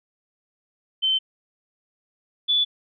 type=tone pair in turn; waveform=sine; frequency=3083 / 3459 Hz; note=G7 / A7; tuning=-29 / -30 cents; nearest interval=major second; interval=199 cents; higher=second; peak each=-18 / -17 dBFS; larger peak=second; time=1.02-1.19 / 2.48-2.65 s; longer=neither; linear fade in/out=20 ms; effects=none